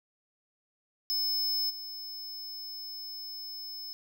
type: tone with level steps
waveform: square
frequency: 5220 Hz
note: E8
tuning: 18 cents flat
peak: -28 / -39 dBFS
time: 1.1-3.93 s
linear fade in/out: 0 ms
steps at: 1.69 s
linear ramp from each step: 20 ms
effects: none